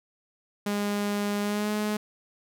sawtooth tone with pitch glide, 204.8 to 211 Hz, G#3 to G#3, -24 to +28 cents, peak -22 dBFS, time 0.66-1.97 s, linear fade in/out 5 ms, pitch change +52 cents, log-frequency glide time 1.41-1.71 s, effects none

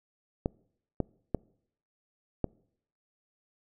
clicks, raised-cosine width 2 ms, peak -14 dBFS, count 4, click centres 0.459 / 1.003 / 1.347 / 2.443 s, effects noise-tail reverb RT60 0.7 s tail -26 dB re dry

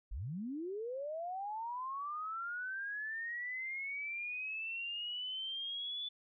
sine linear sweep, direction up, 36.71 to 3487 Hz, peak -38 dBFS, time 0.11-6.09 s, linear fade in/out 10 ms, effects none

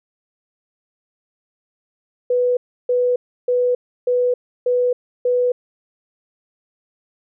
sine tone bursts, 493.9 Hz, B4, in tune, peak -14 dBFS, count 6, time 2.3-5.52 s, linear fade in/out 5 ms, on 270 ms, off 320 ms, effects none

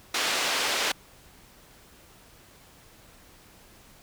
white band-pass noise, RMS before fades -27 dBFS, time 0.14-0.92 s, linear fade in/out 5 ms, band 360 to 4400 Hz, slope 12 dB/octave, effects pink hiss -54 dBFS RMS until 4.02 s

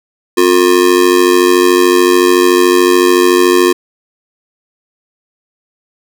square tone with amplitude modulation, 357.1 Hz, F4, 39 cents sharp, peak -3 dBFS, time 0.37-3.73 s, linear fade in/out 10 ms, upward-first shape sine, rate 93.7 Hz, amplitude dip 85%, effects none

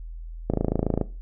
click train, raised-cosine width 2 ms, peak -9 dBFS, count 15, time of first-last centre 0.5-1.013 s, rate 27.3 Hz, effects noise-tail reverb RT60 0.3 s tail -17 dB re dry + added 41 Hz sine -34 dBFS peak until 1.21 s

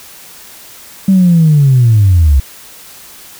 sine linear sweep, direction down, 196 to 64.1 Hz, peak -3 dBFS, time 1.08-2.4 s, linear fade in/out 5 ms, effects tanh soft clip ceiling 0 dBFS + white hiss -35 dBFS RMS until 3.39 s

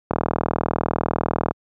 click train, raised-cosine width 1 ms, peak -6 dBFS, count 57, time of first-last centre 0.11-1.51 s, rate 40 Hz, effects high-pass 80 Hz 12 dB/octave

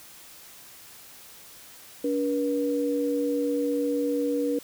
sine tone pair together, 286.2 / 481.4 Hz, D4 / B4, -45 / -44 cents, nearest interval major sixth, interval 901 cents, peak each -26 dBFS, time 2.04-4.59 s, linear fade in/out 5 ms, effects white hiss -48 dBFS RMS until 4.63 s

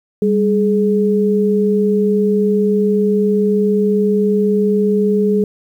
sine tone pair together, 199 / 421.7 Hz, G3 / G#4, +26 / +26 cents, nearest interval octave + minor second, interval 1300 cents, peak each -14 dBFS, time 0.22-5.44 s, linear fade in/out 2 ms, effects 8-bit

